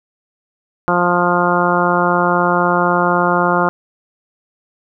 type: harmonic tone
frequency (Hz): 176.1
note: F3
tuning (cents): +15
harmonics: 1 / 2 / 3 / 4 / 5 / 6 / 7 / 8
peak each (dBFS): -20 / -20 / -20 / -20 / -20 / -20 / -20 / -20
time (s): 0.88-3.69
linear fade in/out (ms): 0
effects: none